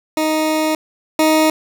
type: tone pair in turn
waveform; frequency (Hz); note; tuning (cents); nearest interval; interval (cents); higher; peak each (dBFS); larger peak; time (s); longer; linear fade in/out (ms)
20% pulse; 312 / 313.1; D#4 / D#4; +5 / +11; unison; 6; second; -10 / -6; second; 0.17-0.75 / 1.19-1.5; first; 2
effects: none